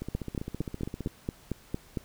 two click trains, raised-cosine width 3 ms, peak -17 / -22 dBFS, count 9 / 17, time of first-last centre 0.15-1.972 / 0.02-1.073 s, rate 4.39 / 15.2 Hz, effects pink hiss -56 dBFS RMS until 2.04 s

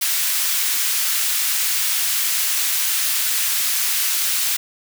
white high-pass noise, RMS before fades -20 dBFS, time 0.01-4.57 s, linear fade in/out 10 ms, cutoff 1600 Hz, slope 12 dB/octave, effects none

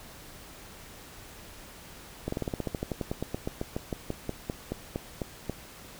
slowing click train, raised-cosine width 2 ms, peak -17 dBFS, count 26, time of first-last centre 2.28-5.497 s, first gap 44 ms, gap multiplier 1.08, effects pink hiss -48 dBFS RMS until 5.99 s

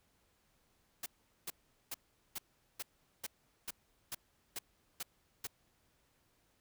white noise bursts, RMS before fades -41 dBFS, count 11, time 1.03-5.471 s, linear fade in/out 5 ms, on 31 ms, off 410 ms, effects pink hiss -74 dBFS RMS until 6.6 s

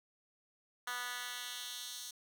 10% pulse tone with high-pass filter sweep, 245.7 Hz, B3, 9 cents flat, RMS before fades -43 dBFS, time 0.87-2.11 s, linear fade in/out 5 ms, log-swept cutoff 1400 to 4900 Hz, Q 1.4, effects none

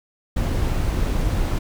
brown noise, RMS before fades -21 dBFS, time 0.36-1.59 s, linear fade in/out 10 ms, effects none

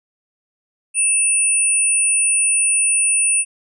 sine tone pair together, 2637 / 9403 Hz, E7 / D9, 0 / +1 cents, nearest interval octave + minor seventh, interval 2201 cents, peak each -21 / -14 dBFS, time 0.94-3.45 s, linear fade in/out 50 ms, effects none

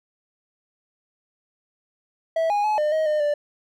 triangle tone with pitch steps, 653 / 823 / 852 / 603 / 630 / 607 / 588 Hz, E5 / G#5 / G#5 / D5 / D#5 / D#5 / D5, -17 / -16 / +44 / +46 / +21 / -43 / +2 cents, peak -17 dBFS, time 2.36-3.34 s, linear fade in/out 5 ms, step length 140 ms, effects none

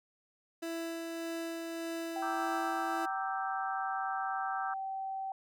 30% pulse tone with tremolo, 331.6 Hz, E4, 10 cents sharp, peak -33 dBFS, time 0.62-3.06 s, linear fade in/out 10 ms, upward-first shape sine, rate 1.7 Hz, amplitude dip 25%
sine tone, 772 Hz, G5, 27 cents flat, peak -35 dBFS, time 2.16-5.32 s, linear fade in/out 2 ms
sine chord, E half-diminished seventh, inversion second, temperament equal, 932.3 / 1174.7 / 1318.5 / 1568 Hz, Bb5 / D6 / E6 / G6, 0 / 0 / 0 / 0 cents, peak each -44 / -41 / -39 / -41 dBFS, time 2.22-4.74 s, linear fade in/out 5 ms
effects none

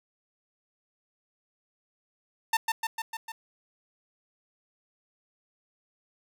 sawtooth tone with echo, 899 Hz, A5, 37 cents sharp, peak -18 dBFS, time 2.53-2.57 s, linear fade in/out 5 ms, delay 150 ms, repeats 5, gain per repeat -3 dB, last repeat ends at 3.32 s, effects none

